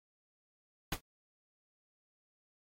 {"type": "noise with exponential decay", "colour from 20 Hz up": "pink", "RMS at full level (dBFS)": -28, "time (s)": [0.92, 1.01], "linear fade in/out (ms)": 5, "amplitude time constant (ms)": 19, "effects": ["MP3 64 kbps"]}